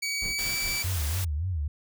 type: tone with pitch glide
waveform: 20% pulse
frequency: 2267 to 2309 Hz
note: C#7 to D7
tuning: +38 to -30 cents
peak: -23 dBFS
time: 0.02-0.83 s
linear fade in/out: 10 ms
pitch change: +32 cents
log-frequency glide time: 0.24-0.56 s
type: noise with tremolo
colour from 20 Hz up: brown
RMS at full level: -36 dBFS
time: 0.21-0.87 s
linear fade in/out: 10 ms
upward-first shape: sine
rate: 4.6 Hz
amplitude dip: 95%
type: noise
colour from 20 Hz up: white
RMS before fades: -35 dBFS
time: 0.38-1.25 s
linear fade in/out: 10 ms
type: tone with vibrato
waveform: sine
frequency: 82.8 Hz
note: E2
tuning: 8 cents sharp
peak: -26 dBFS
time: 0.84-1.68 s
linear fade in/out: 5 ms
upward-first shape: sine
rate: 3.5 Hz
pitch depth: 230 cents each way
effects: none